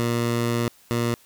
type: tone pair in turn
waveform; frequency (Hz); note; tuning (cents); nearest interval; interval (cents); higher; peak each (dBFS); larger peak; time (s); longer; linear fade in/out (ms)
15% pulse; 118.2 / 118.2; A#2 / A#2; +24 / +24; unison; 0; neither; -15; neither; 0-0.68 / 0.91-1.14; first; 0
effects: white hiss -55 dBFS RMS until 1.25 s